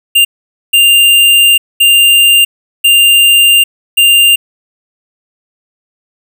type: tone bursts at uneven times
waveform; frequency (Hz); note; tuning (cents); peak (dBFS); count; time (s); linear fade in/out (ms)
square; 2794; F7; 0; -4; 5; 0.15-0.25 / 0.73-1.58 / 1.8-2.45 / 2.84-3.64 / 3.97-4.36; 10
effects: 7-bit